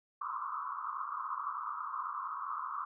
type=band-pass noise; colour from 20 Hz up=white; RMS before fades=-39 dBFS; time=0.21-2.85 s; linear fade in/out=5 ms; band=1000 to 1300 Hz; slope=96 dB/octave; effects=none